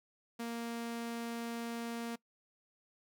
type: tone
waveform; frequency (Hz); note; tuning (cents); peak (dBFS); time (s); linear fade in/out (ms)
sawtooth; 233.1; A#3; 0; -34; 0.39-2.16; 10
effects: noise-tail reverb RT60 0.1 s tail -22 dB re dry